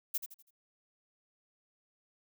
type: noise with echo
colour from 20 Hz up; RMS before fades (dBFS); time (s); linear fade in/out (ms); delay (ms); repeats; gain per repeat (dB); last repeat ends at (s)
violet; -32; 0.14-0.18; 10; 82; 4; -9; 0.508
effects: none